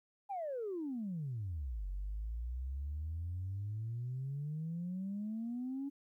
sine exponential two-way sweep, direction down then up, 830.6 to 45.77 to 283.5 Hz, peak -36 dBFS, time 0.29-5.9 s, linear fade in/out 20 ms, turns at 1.87 s, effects tanh soft clip ceiling -33 dBFS + 13-bit

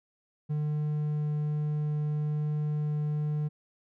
triangle tone, 150.1 Hz, D3, 38 cents sharp, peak -25 dBFS, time 0.49-3.49 s, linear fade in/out 20 ms, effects none

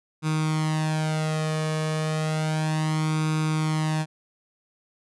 sawtooth tone with flanger, 156.1 Hz, D#3, 6 cents sharp, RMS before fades -25 dBFS, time 0.22-4.06 s, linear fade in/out 50 ms, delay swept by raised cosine 0.81 to 1.74 ms, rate 0.32 Hz, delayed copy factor +0.7, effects resampled to 24000 Hz

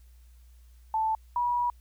sine tone pair in turn, 880 / 968.2 Hz, A5 / B5, 0 / -35 cents, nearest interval major second, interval 165 cents, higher second, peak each -24 dBFS, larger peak neither, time 0.94-1.15 / 1.36-1.7 s, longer second, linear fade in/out 2 ms, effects added 60 Hz sine -51 dBFS peak until 1.8 s + white hiss -68 dBFS RMS until 1.8 s

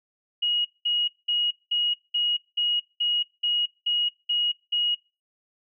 sine tone bursts, 2891 Hz, F#7, 41 cents flat, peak -21 dBFS, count 11, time 0.42-4.95 s, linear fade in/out 10 ms, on 230 ms, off 200 ms, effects noise-tail reverb RT60 0.3 s tail -23 dB re dry

